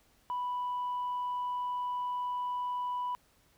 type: tone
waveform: sine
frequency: 987.8 Hz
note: B5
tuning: in tune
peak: -30 dBFS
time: 0.3-3.15 s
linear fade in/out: 0 ms
effects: tanh soft clip ceiling -29 dBFS + pink hiss -67 dBFS RMS until 3.57 s